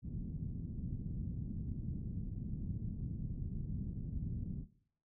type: low-pass noise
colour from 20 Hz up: white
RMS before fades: -41 dBFS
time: 0.02-4.66 s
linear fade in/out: 50 ms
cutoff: 190 Hz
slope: 24 dB/octave
effects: noise-tail reverb RT60 0.6 s tail -17 dB re dry